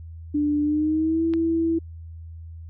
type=tone with pitch glide; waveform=sine; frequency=294.8 to 329 Hz; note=D4 to E4; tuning=+7 to -3 cents; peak=-19 dBFS; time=0.34-1.79 s; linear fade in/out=10 ms; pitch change=+190 cents; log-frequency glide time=0.62-1.24 s
type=click; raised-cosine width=0.3 ms; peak=-21 dBFS; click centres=1.337 s
effects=added 82 Hz sine -36 dBFS peak until 2.69 s